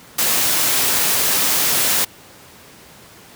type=noise; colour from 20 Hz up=white; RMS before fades=-17 dBFS; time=0.18-2.05 s; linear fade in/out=10 ms; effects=pink hiss -43 dBFS RMS until 3.35 s + high-pass 100 Hz 12 dB/octave